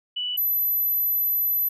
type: tone pair in turn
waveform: sine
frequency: 2962 / 12017 Hz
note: F#7 / F#9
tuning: +1 / +26 cents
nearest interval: 2 octaves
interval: 2425 cents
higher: second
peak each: -25 / -20 dBFS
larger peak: second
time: 0.16-0.37 / 0.37-1.69 s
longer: second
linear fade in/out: 10 ms
effects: none